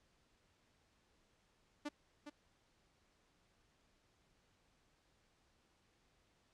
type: tone with echo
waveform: sawtooth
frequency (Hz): 293.7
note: D4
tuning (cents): 0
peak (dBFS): -36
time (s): 1.85-1.89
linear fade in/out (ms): 10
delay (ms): 410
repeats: 1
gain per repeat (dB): -8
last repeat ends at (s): 2.3
effects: pink hiss -75 dBFS RMS until 6.53 s + low-pass 7000 Hz 12 dB/octave